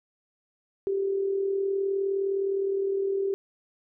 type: tone with amplitude modulation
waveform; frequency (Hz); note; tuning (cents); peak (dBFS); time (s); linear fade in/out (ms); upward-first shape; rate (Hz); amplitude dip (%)
sine; 392; G4; 0; -22; 0.87-3.34; 0; sine; 39.5; 45
effects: none